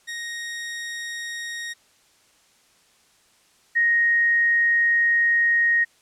sawtooth / sine tone pair in turn, 1870 / 1870 Hz, A#6 / A#6, +5 / +5 cents, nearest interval unison, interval 0 cents, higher neither, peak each -26 / -16 dBFS, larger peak second, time 0.07-1.74 / 3.75-5.85 s, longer second, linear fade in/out 20 ms, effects white hiss -59 dBFS RMS until 6.01 s + low-pass 9000 Hz 12 dB/octave

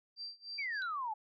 sine tone with tremolo, 4699 Hz, D8, in tune, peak -40 dBFS, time 0.16-0.82 s, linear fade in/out 50 ms, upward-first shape sine, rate 3.3 Hz, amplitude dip 95%
sine exponential sweep, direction down, 2382 to 830.6 Hz, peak -35 dBFS, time 0.58-1.14 s, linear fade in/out 10 ms
sine tone with exponential decay, 3951 Hz, B7, in tune, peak -40 dBFS, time 0.82-0.96 s, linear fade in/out 0 ms, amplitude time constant 30 ms
effects none

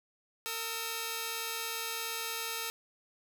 5% pulse tone pair together, 455.4 / 1289 Hz, A#4 / E6, -40 / -39 cents, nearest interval octave + tritone, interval 1801 cents, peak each -26 dBFS, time 0.46-2.7 s, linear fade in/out 0 ms, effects none

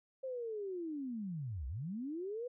sine linear two-way sweep, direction down then up, 535 to 58.27 to 504 Hz, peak -38 dBFS, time 0.23-2.48 s, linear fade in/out 10 ms, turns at 1.67 s, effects none

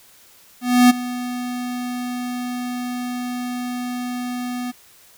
square tone with ADSR envelope, 246.9 Hz, B3, in tune, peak -8 dBFS, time 0.61-4.72 s, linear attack 290 ms, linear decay 16 ms, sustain -17 dB, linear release 19 ms, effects white hiss -50 dBFS RMS until 5.17 s

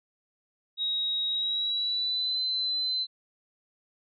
sine tone with pitch glide, 3800 to 4049 Hz, A#7 to B7, +33 to +42 cents, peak -26 dBFS, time 0.77-3.07 s, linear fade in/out 50 ms, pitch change +109 cents, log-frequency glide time 1.28-2.39 s, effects none

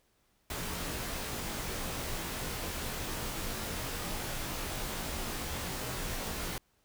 pink noise with comb filter, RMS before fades -37 dBFS, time 0.5-6.58 s, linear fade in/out 2 ms, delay 20 ms, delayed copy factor -0.95, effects pink hiss -72 dBFS RMS until 6.84 s

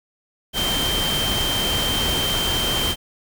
sine tone in noise, 3136 Hz, G7, in tune, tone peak -22 dBFS, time 0.53-2.96 s, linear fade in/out 50 ms, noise pink, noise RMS -24 dBFS, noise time 0.53-2.96 s, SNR -1 dB, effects none

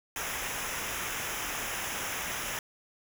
pink noise with comb filter, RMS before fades -35 dBFS, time 0.16-2.59 s, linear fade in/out 2 ms, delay 0.23 ms, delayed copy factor -0.75, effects none

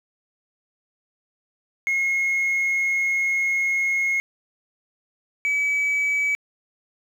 sine tone pair in turn, 2161 / 2286 Hz, C#7 / D7, -45 / -47 cents, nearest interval minor second, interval 98 cents, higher second, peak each -17 dBFS, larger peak neither, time 1.87-4.2 / 5.45-6.35 s, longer first, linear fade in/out 0 ms, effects tanh soft clip ceiling -18 dBFS + 8-bit

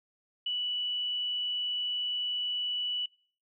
sine tone, 2957 Hz, F#7, 2 cents flat, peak -29 dBFS, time 0.46-3.06 s, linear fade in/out 5 ms, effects noise-tail reverb RT60 0.5 s tail -26 dB re dry

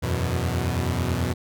sawtooth chord, E suspended second, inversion none, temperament equal with one note detuned, 82.41 / 91.54 / 123.47 Hz, E2 / F#2 / B2, 0 / -18 / 0 cents, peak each -23 dBFS, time 0.02-1.34 s, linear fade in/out 20 ms, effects none

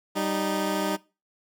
15% pulse tone pair together, 194.59 / 308.9 Hz, G3 / D#4, -12 / -12 cents, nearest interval minor sixth, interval 800 cents, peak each -22 / -21 dBFS, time 0.15-0.97 s, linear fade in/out 20 ms, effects noise-tail reverb RT60 0.3 s tail -22 dB re dry

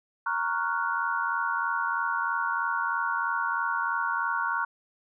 sine chord, Gb major seventh, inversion first, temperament equal, 932.3 / 1108.7 / 1396.9 / 1480 Hz, Bb5 / Db6 / F6 / Gb6, 0 / 0 / 0 / 0 cents, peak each -31 dBFS, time 0.26-4.65 s, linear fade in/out 5 ms, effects none

